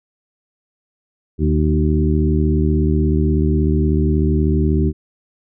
harmonic tone with a mistuned harmonic, 76.4 Hz, D#2, 31 cents flat, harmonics 1 / 2 / 3 / 4 / 5, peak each -16 / -19 / -21 / -22 / -23 dBFS, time 1.38-4.93 s, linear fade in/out 50 ms, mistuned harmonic 4, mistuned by +22 cents, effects none

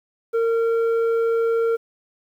square tone with low-pass filter, 458.3 Hz, A#4, 29 cents flat, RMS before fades -20 dBFS, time 0.33-1.77 s, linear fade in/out 20 ms, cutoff 940 Hz, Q 5.6, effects 9-bit

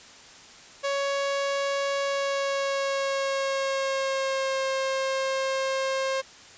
sawtooth tone with pitch glide, 557 to 533.7 Hz, C#5 to C5, +8 to +34 cents, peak -21 dBFS, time 0.83-6.22 s, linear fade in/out 20 ms, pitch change -74 cents, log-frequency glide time 2.03-4.65 s, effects white hiss -48 dBFS RMS until 6.57 s + resampled to 16000 Hz

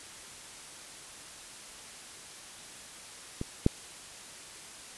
clicks, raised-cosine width 3 ms, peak -20 / -8 dBFS, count 2, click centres 3.414 / 3.664 s, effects white hiss -47 dBFS RMS until 4.97 s + resampled to 24000 Hz

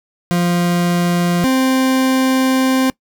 40% pulse tone pair in turn, 174.61 / 261.6 Hz, F3 / C4, 0 / 0 cents, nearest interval perfect fifth, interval 700 cents, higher second, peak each -12 / -11 dBFS, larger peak second, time 0.31-1.44 / 1.44-2.9 s, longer second, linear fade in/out 0 ms, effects noise-tail reverb RT60 0.1 s tail -22 dB re dry

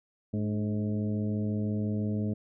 harmonic tone with a mistuned harmonic, 105.9 Hz, G#2, 34 cents sharp, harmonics 1 / 2 / 3 / 4 / 5 / 6, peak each -31 / -30 / -39 / -41 / -45 / -46 dBFS, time 0.33-2.34 s, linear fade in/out 10 ms, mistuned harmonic 3, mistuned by -64 cents, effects none

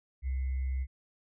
sine tone with sample-and-hold, 65.41 Hz, C2, in tune, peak -29 dBFS, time 0.22-0.87 s, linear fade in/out 50 ms, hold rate 2100 Hz, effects resampled to 8000 Hz

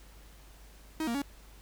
45% pulse tone with pitch steps, 315.9 / 233.7 / 281.4 Hz, D#4 / A#3 / C#4, +26 / +5 / +26 cents, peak -30 dBFS, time 1-1.219 s, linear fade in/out 2 ms, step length 73 ms, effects added 50 Hz sine -52 dBFS peak until 1.61 s + pink hiss -58 dBFS RMS until 1.61 s

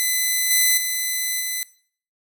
5% pulse tone with level steps, 2013 Hz, B6, 33 cents sharp, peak -9 / -5 / -12 / -14 dBFS, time 0-1.63 s, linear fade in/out 0 ms, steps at 0.5 / 0.77 / 1.4 s, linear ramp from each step 10 ms, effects noise-tail reverb RT60 0.5 s tail -19 dB re dry

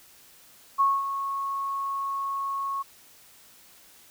sine tone with ADSR envelope, 1100 Hz, C#6, 14 cents flat, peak -17 dBFS, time 0.78-2.83 s, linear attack 25 ms, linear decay 220 ms, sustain -10 dB, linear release 17 ms, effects white hiss -54 dBFS RMS until 4.1 s

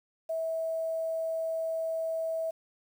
sine tone with quantisation, 650 Hz, E5, 24 cents flat, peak -29 dBFS, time 0.29-2.51 s, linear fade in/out 10 ms, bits 9, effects none

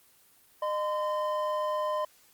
triangle tone pair together, 610 / 1025.9 Hz, D#5 / C6, -34 / -34 cents, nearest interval major sixth, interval 900 cents, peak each -28 / -29 dBFS, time 0.62-2.05 s, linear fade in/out 5 ms, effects white hiss -61 dBFS RMS until 2.33 s + Opus 24 kbps

